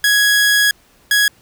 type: tone pair in turn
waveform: sawtooth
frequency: 1665 / 1665 Hz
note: G#6 / G#6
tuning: +4 / +4 cents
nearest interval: unison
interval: 0 cents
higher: neither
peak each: -7 dBFS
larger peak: neither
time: 0.04-0.71 / 1.11-1.28 s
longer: first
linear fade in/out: 2 ms
effects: pink hiss -52 dBFS RMS until 1.41 s